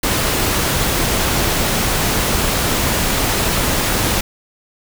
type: noise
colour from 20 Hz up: pink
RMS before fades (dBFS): -17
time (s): 0.03-4.21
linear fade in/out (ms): 5
effects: none